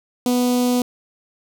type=tone with notch filter; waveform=sawtooth; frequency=246.9 Hz; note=B3; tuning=in tune; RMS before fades=-18 dBFS; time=0.26-0.82 s; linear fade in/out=2 ms; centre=1700 Hz; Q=0.53; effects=none